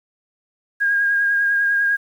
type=tone with vibrato; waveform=sine; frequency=1626 Hz; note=G#6; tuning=37 cents flat; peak=-15 dBFS; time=0.8-1.97 s; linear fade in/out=20 ms; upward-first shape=sine; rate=10 Hz; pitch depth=21 cents each way; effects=8-bit